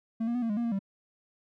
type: tone with pitch steps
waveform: triangle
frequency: 225.8 / 236.4 / 246.3 / 228.7 / 207 / 236.4 / 232.4 / 195.5 Hz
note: A3 / A#3 / B3 / A#3 / G#3 / A#3 / A#3 / G3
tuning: +45 / +24 / -5 / -33 / -5 / +24 / -5 / -4 cents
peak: -25 dBFS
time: 0.2-0.792 s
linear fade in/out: 10 ms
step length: 74 ms
effects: none